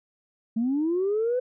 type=linear sweep; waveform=sine; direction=up; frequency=216.8 to 511 Hz; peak=-21 dBFS; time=0.56-1.4 s; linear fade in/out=10 ms; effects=tanh soft clip ceiling -18 dBFS